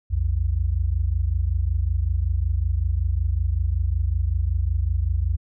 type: tone pair together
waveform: sine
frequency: 60 / 85.34 Hz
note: B1 / F2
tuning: -49 / -39 cents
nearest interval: tritone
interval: 610 cents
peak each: -22 dBFS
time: 0.1-5.37 s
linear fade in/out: 20 ms
effects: none